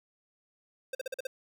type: tone bursts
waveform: square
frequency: 523.3 Hz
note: C5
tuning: in tune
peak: -33 dBFS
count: 6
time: 0.93-1.27 s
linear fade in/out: 5 ms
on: 20 ms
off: 44 ms
effects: 12-bit